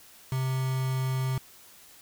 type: tone with quantisation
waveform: triangle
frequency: 130.81 Hz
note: C3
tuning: in tune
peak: -24 dBFS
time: 0.32-1.38 s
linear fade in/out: 2 ms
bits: 6
effects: white hiss -53 dBFS RMS until 2.01 s